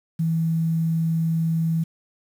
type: tone with quantisation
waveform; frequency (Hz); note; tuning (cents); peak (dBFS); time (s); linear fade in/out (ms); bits
sine; 163.2; E3; -17; -19; 0.19-1.84; 10; 8
effects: none